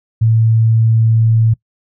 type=tone; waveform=sine; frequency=112.6 Hz; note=A2; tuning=40 cents sharp; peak=-8 dBFS; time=0.21-1.54 s; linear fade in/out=10 ms; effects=noise-tail reverb RT60 0.1 s tail -22 dB re dry